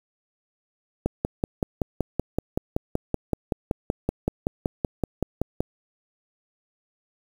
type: click train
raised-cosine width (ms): 2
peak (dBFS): -9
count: 25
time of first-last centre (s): 1.06-5.605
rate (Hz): 5.28
effects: 7-bit